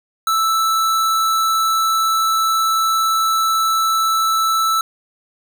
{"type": "tone", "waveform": "square", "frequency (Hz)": 1318.5, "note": "E6", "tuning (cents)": 0, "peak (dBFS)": -15, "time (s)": [0.27, 4.81], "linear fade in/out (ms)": 2, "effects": []}